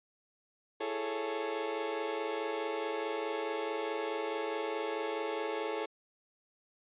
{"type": "chord", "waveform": "30% pulse", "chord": "A major seventh", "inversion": "second", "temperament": "equal with one note detuned", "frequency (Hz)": [333.8, 415.3, 440, 554.4], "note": ["E4", "G#4", "A4", "C#5"], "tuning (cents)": [22, 0, 0, 0], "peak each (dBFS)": [-39, -37, -34, -38], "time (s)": [0.8, 5.86], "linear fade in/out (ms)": 10, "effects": ["resampled to 8000 Hz"]}